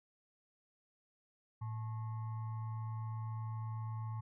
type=tone with frequency modulation; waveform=sine; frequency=111.5 Hz; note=A2; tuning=23 cents sharp; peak=-38 dBFS; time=1.61-4.21 s; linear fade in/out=10 ms; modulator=978 Hz; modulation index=0.35; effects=none